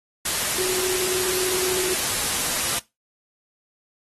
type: tone in noise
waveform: sine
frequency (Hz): 370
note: F#4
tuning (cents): 0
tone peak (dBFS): -26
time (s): 0.58-1.94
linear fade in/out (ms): 5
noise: white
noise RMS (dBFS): -24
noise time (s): 0.25-2.79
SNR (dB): -5
effects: noise-tail reverb RT60 0.2 s tail -19 dB re dry + AAC 32 kbps